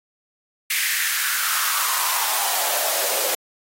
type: noise with high-pass filter sweep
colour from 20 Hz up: white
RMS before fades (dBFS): -22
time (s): 0.7-3.35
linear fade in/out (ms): 5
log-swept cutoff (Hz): 2100 to 490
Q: 3.8
effects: AAC 48 kbps